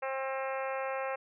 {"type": "harmonic tone", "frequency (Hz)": 266.6, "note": "C4", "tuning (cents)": 33, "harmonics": [2, 3, 4, 5, 6, 7, 8, 9, 10], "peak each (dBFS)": [-35, -39, -41, -43, -45, -46, -47, -48, -49], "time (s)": [0.02, 1.16], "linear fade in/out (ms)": 10, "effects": []}